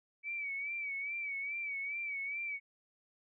sine tone with vibrato, 2281 Hz, C#7, 49 cents sharp, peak -36 dBFS, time 0.23-2.6 s, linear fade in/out 50 ms, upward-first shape sine, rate 2.4 Hz, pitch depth 65 cents each way, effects none

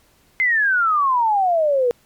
sine exponential sweep, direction down, 2104 to 471.9 Hz, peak -14 dBFS, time 0.4-1.91 s, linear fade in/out 0 ms, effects pink hiss -57 dBFS RMS until 2.05 s + MP3 96 kbps

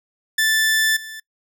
sawtooth tone with level steps, 1760 Hz, A6, in tune, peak -12 / -29 dBFS, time 0.38-1.2 s, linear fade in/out 5 ms, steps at 0.96 s, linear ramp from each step 10 ms, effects noise-tail reverb RT60 0.1 s tail -24 dB re dry

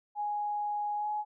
sine tone with pitch glide, 830.6 to 841.7 Hz, G#5 to G#5, 0 to +23 cents, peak -30 dBFS, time 0.15-1.25 s, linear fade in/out 50 ms, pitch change +23 cents, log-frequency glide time 0.96-1.08 s, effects none

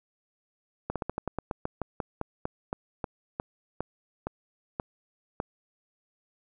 slowing click train, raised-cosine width 1 ms, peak -16 dBFS, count 20, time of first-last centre 0.9-5.401 s, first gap 57 ms, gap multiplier 1.14, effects none

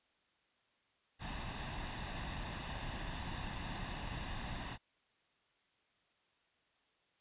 pink noise with comb filter, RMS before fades -42 dBFS, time 1.19-4.78 s, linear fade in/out 50 ms, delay 1.1 ms, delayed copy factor +0.55, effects white hiss -75 dBFS RMS until 7.2 s + resampled to 8000 Hz

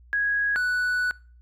sine / triangle tone pair in turn, 1657 / 1481.9 Hz, G#6 / F#6, -4 / +2 cents, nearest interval major second, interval 194 cents, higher first, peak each -21 / -20 dBFS, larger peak second, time 0.13-0.56 / 0.56-1.11 s, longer second, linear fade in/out 0 ms, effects noise-tail reverb RT60 0.4 s tail -23 dB re dry + added 60 Hz sine -49 dBFS peak until 1.41 s

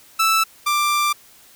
sawtooth tone pair in turn, 1318.5 / 1181.5 Hz, E6 / D6, 0 / +10 cents, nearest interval major second, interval 190 cents, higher first, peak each -11 / -13 dBFS, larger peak first, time 0.19-0.44 / 0.66-1.13 s, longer second, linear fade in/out 10 ms, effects white hiss -49 dBFS RMS until 1.55 s

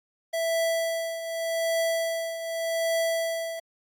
square tone with tremolo, 660 Hz, E5, 2 cents sharp, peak -23 dBFS, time 0.33-3.6 s, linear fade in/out 10 ms, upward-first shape triangle, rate 0.85 Hz, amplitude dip 70%, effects AAC 64 kbps

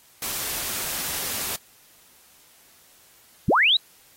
white noise, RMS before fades -29 dBFS, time 0.22-1.56 s, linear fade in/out 2 ms
sine linear sweep, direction up, 60.8 to 4023 Hz, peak -15 dBFS, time 3.48-3.77 s, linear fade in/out 5 ms
effects white hiss -55 dBFS RMS until 4.16 s + AAC 48 kbps

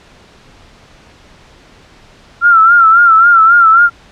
sine tone with vibrato, 1362 Hz, F6, 44 cents flat, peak -3 dBFS, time 2.41-3.9 s, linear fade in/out 50 ms, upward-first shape sine, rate 3.7 Hz, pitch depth 75 cents each way, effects pink hiss -42 dBFS RMS until 4.11 s + low-pass 5000 Hz 12 dB/octave

